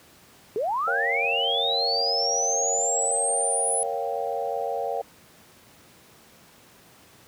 sine linear sweep, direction up, 392 to 10220 Hz, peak -23 dBFS, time 0.56-3.83 s, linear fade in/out 0 ms
sine chord, G half-diminished seventh, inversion first, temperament equal, 466.2 / 554.4 / 698.5 / 784 Hz, Bb4 / Db5 / F5 / G5, 0 / 0 / 0 / 0 cents, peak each -31 dBFS, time 0.87-5.02 s, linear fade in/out 10 ms
effects pink hiss -53 dBFS RMS until 7.27 s + high-pass 100 Hz 12 dB/octave

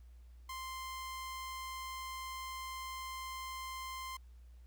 sawtooth tone, 1046 Hz, C6, 1 cent flat, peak -38 dBFS, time 0.49-4.17 s, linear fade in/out 5 ms, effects added 60 Hz sine -53 dBFS peak until 4.66 s + pink hiss -75 dBFS RMS until 4.66 s

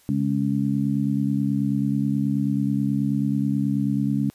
harmonic tone, 69.3 Hz, C#2, in tune, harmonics 2 / 3 / 4, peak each -25 / -23 / -25 dBFS, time 0.09-4.3 s, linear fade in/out 0 ms, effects white hiss -57 dBFS RMS until 4.34 s + resampled to 32000 Hz

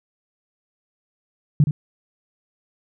sine tone with echo, 146.83 Hz, D3, in tune, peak -10 dBFS, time 1.6-1.64 s, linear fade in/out 2 ms, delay 70 ms, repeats 1, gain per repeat -8 dB, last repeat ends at 1.71 s, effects none

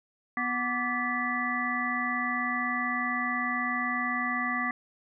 harmonic tone with a mistuned harmonic, 246.9 Hz, B3, in tune, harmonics 1 / 3 / 5 / 7 / 8, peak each -34 / -37 / -32 / -36 / -31 dBFS, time 0.37-4.71 s, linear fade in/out 2 ms, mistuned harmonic 5, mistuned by -100 cents, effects none

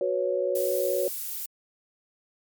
sine chord, F# suspended fourth, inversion none, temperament equal, 370 / 493.9 / 554.4 Hz, F#4 / B4 / C#5, 0 / 0 / 0 cents, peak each -29 / -29 / -26 dBFS, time 0.01-1.08 s, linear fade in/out 2 ms
violet noise, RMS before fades -33 dBFS, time 0.55-1.46 s, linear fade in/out 5 ms
effects MP3 96 kbps

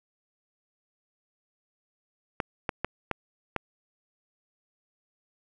clicks, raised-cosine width 0.5 ms, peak -12 dBFS, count 5, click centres 2.402 / 2.692 / 2.846 / 3.113 / 3.563 s, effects none

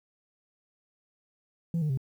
sine tone with pitch steps, 167.4 / 151.9 / 133.1 Hz, E3 / D#3 / C3, +27 / -41 / +30 cents, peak -23 dBFS, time 1.74-1.974 s, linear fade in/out 2 ms, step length 78 ms, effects tanh soft clip ceiling -24 dBFS + 10-bit

